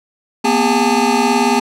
square tone cluster, 234.2 / 252.6 / 405.9 / 826 / 890 Hz, A#3 / B3 / G#4 / G#5 / A5, +8 / +39 / -40 / -10 / +20 cents, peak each -19 dBFS, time 0.44-1.6 s, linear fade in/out 10 ms, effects low-pass 9000 Hz 12 dB/octave

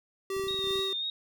square tone with tremolo, 387.3 Hz, G4, 21 cents flat, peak -30 dBFS, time 0.3-0.93 s, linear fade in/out 2 ms, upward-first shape sine, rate 2.8 Hz, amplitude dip 50%
clicks, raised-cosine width 3 ms, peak -34 dBFS, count 12, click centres 0.366 / 0.396 / 0.439 / 0.47 / 0.509 / 0.544 / 0.591 / 0.642 / 0.672 / 0.708 / 0.757 / 0.792 s
sine tone with vibrato, 3700 Hz, A#7, 14 cents flat, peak -30 dBFS, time 0.48-1.1 s, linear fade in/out 2 ms, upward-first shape sine, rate 3.7 Hz, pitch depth 32 cents each way
effects none

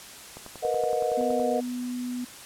click train, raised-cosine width 1 ms, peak -27 dBFS, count 12, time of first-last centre 0.37-1.398 s, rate 10.7 Hz
sine chord, B major seventh, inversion third, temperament equal with one note detuned, 466.2 / 493.9 / 622.3 / 724.3 Hz, A#4 / B4 / D#5 / F#5, 0 / 0 / 0 / -37 cents, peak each -29 dBFS, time 0.62-1.61 s, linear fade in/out 20 ms
sine tone with pitch glide, 249.8 to 247.5 Hz, B3 to B3, +20 to +4 cents, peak -29 dBFS, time 1.17-2.25 s, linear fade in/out 10 ms, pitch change -16 cents, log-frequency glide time 1.38-1.52 s
effects white hiss -44 dBFS RMS until 2.45 s + low-pass 11000 Hz 12 dB/octave

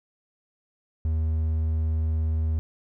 triangle tone, 79.3 Hz, D#2, 33 cents sharp, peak -20 dBFS, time 1.05-2.59 s, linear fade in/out 0 ms, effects none

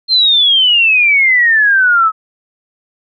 sine exponential sweep, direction down, 4210 to 1274 Hz, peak -6 dBFS, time 0.08-2.12 s, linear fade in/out 50 ms, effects MP3 96 kbps

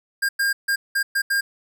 square tone bursts at uneven times, 1609 Hz, G6, 45 cents sharp, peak -19 dBFS, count 6, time 0.22-0.29 / 0.39-0.53 / 0.68-0.76 / 0.95-1.03 / 1.15-1.22 / 1.3-1.41 s, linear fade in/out 10 ms, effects none

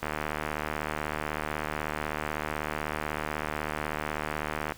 click train, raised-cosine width 0.5 ms, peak -15 dBFS, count 358, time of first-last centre 0.03-4.721 s, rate 76.1 Hz, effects pink hiss -51 dBFS RMS until 4.77 s

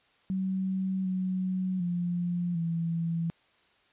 sine tone with pitch steps, 189.3 / 185.9 / 175.2 / 166.7 Hz, F#3 / F#3 / F3 / E3, +40 / +8 / +6 / +20 cents, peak -27 dBFS, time 0.3-3.3 s, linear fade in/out 0 ms, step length 750 ms, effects white hiss -65 dBFS RMS until 3.92 s + resampled to 8000 Hz

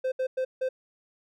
triangle tone bursts at uneven times, 518 Hz, C5, 17 cents flat, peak -23 dBFS, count 4, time 0.04-0.12 / 0.19-0.27 / 0.37-0.45 / 0.61-0.69 s, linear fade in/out 10 ms, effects none

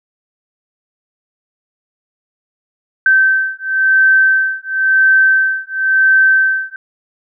sine beating tone pair, 1548 / 1548.96 Hz, G6 / G6, -22 / -21 cents, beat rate 0.96 Hz, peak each -12 dBFS, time 3.06-6.76 s, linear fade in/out 2 ms, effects none

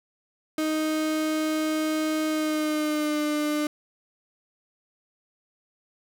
35% pulse tone with pitch glide, 311.5 to 299.5 Hz, D#4 to D4, +2 to +34 cents, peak -22 dBFS, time 0.58-3.67 s, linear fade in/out 2 ms, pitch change -68 cents, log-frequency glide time 2.27-3.22 s, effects none

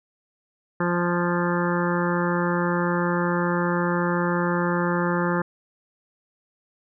harmonic tone with a mistuned harmonic, 174.61 Hz, F3, in tune, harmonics 1 / 2 / 3 / 5 / 6 / 7 / 8 / 9 / 10, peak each -24 / -27 / -29 / -31 / -32 / -32 / -33 / -34 / -34 dBFS, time 0.8-5.42 s, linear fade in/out 5 ms, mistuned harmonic 9, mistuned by +17 cents, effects none

